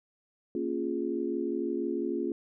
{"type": "chord", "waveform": "sine", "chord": "Bb minor seventh", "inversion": "none", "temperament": "equal", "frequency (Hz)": [233.1, 277.2, 349.2, 415.3], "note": ["Bb3", "Db4", "F4", "Ab4"], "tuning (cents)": [0, 0, 0, 0], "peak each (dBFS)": [-36, -34, -32, -36], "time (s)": [0.55, 2.32], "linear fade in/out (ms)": 2, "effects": []}